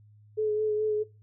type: tone with vibrato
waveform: sine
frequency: 427.2 Hz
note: G#4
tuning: 49 cents sharp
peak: -24 dBFS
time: 0.37-1.04 s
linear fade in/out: 20 ms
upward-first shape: sine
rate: 4.7 Hz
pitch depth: 21 cents each way
effects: noise-tail reverb RT60 0.3 s tail -21 dB re dry + added 105 Hz sine -53 dBFS peak until 1.22 s